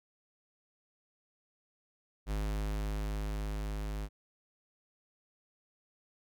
square tone with level ramp, 51.8 Hz, G#1, 4 cents flat, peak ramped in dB -32 to -36 dBFS, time 2.26-4.09 s, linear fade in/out 50 ms, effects none

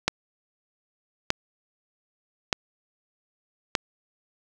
click train, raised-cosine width 0.2 ms, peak -3 dBFS, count 4, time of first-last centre 0.08-3.752 s, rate 0.817 Hz, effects none

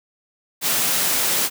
white high-pass noise, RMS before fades -20 dBFS, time 0.61-1.5 s, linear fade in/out 50 ms, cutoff 120 Hz, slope 96 dB/octave, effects none

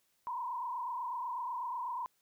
sine tone with frequency modulation, 978 Hz, B5, 17 cents flat, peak -35 dBFS, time 0.27-2.06 s, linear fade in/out 0 ms, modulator 28.1 Hz, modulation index 1.9, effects white hiss -75 dBFS RMS until 2.21 s

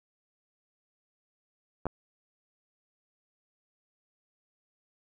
clicks, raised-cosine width 1 ms, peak -18 dBFS, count 2, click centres 1.856 / 1.867 s, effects none

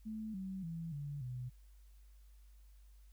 sine tone with pitch steps, 218.1 / 189.87 / 165.29 / 143.89 / 125.27 Hz, A3 / F#3 / E3 / D3 / B2, -15 / +45 / +5 / -35 / +25 cents, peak -40 dBFS, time 0.05-1.5 s, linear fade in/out 20 ms, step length 290 ms, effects added 50 Hz sine -57 dBFS peak until 3.12 s + white hiss -75 dBFS RMS until 3.12 s

